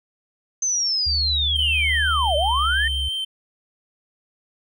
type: linear two-way sweep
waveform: sine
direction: down then up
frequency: 6270 to 561 to 1863 Hz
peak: -19 dBFS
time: 0.62-2.88 s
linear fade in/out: 5 ms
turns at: 2.36 s
type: tone with pitch glide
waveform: sine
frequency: 73.42 to 66.94 Hz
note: D2 to C2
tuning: 0 to +40 cents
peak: -24 dBFS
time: 1.06-3.09 s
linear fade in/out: 10 ms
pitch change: -160 cents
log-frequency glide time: 2.08-2.48 s
type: tone with vibrato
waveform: triangle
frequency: 3117 Hz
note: G7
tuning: 11 cents flat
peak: -22 dBFS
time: 1.55-3.25 s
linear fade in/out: 10 ms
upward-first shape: sine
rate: 5.8 Hz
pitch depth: 10 cents each way
effects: none